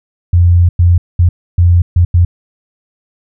sine tone bursts at uneven times, 87.31 Hz, F2, in tune, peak -4 dBFS, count 6, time 0.33-0.69 / 0.79-0.98 / 1.19-1.29 / 1.58-1.82 / 1.96-2.05 / 2.14-2.25 s, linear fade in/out 5 ms, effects none

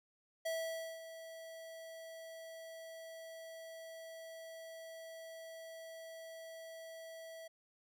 square tone with ADSR envelope, 653 Hz, E5, 17 cents flat, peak -36 dBFS, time 0.45-7.48 s, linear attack 11 ms, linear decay 530 ms, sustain -13 dB, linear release 9 ms, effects none

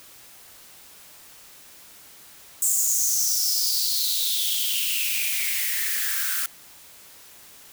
blue noise with high-pass filter sweep, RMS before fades -24 dBFS, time 2.62-6.46 s, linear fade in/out 2 ms, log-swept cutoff 7700 to 1400 Hz, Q 6.7, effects white hiss -48 dBFS RMS until 7.72 s

